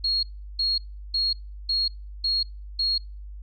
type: tone bursts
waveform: sine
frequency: 4293 Hz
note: C8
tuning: 44 cents sharp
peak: -21 dBFS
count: 6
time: 0.04-2.98 s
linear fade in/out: 5 ms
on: 190 ms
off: 360 ms
effects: noise-tail reverb RT60 0.3 s tail -24 dB re dry + added 50 Hz sine -36 dBFS peak until 3.42 s